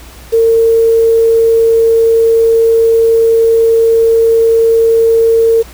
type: tone with quantisation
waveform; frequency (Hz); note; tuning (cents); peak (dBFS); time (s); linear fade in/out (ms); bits
sine; 455.1; A#4; -42; -5; 0.32-5.63; 20; 5
effects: added 60 Hz sine -35 dBFS peak until 5.73 s + pink hiss -36 dBFS RMS until 5.73 s